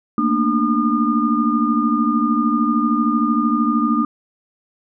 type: tone cluster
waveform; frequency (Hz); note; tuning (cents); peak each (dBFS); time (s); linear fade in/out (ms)
sine; 223.8 / 236.9 / 296.5 / 1215; A3 / A#3 / D4 / D#6; +30 / +28 / +17 / -42; -20; 0.18-4.05; 2
effects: none